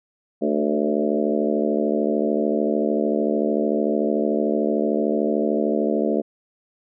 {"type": "harmonic tone with a mistuned harmonic", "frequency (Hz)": 73.42, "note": "D2", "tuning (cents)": 0, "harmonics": [3, 4, 5, 6, 7, 8, 9], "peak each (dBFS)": [-24, -25, -26, -27, -27, -28, -29], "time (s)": [0.41, 6.22], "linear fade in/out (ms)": 20, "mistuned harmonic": 5, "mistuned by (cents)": 34, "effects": []}